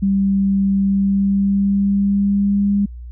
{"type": "tone with pitch glide", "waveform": "sine", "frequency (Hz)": [196, 201.4], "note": ["G3", "G3"], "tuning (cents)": [0, 47], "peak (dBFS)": -13, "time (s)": [0.02, 2.86], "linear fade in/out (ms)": 10, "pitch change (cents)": 47, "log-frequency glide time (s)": [0.78, 2.75], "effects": ["added 60 Hz sine -30 dBFS peak until 3.11 s"]}